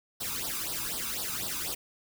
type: noise with flanger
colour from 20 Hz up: white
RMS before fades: -34 dBFS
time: 0.2-1.75 s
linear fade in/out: 10 ms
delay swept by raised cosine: 0.21 to 0.83 ms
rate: 4 Hz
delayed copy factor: +0.85
effects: none